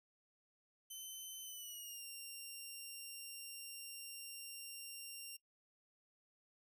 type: tone with pitch glide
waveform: 10% pulse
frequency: 3061 to 2775 Hz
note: G7 to F7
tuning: -42 to -12 cents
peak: -40 dBFS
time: 0.9-5.37 s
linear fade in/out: 10 ms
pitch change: -170 cents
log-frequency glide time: 1.43-2.05 s
effects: noise-tail reverb RT60 0.1 s tail -22 dB re dry